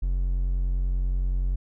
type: tone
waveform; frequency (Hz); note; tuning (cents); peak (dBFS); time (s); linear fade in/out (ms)
triangle; 45.15; F#1; -42; -20; 0.02-1.56; 10
effects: none